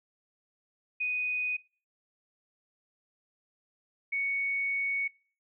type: tone pair in turn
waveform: sine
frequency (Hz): 2489 / 2225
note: D#7 / C#7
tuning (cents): 0 / +6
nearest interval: major second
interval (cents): 194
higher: first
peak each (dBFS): -28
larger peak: neither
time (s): 1-1.57 / 4.12-5.08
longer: second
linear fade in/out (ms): 10
effects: noise-tail reverb RT60 0.4 s tail -22 dB re dry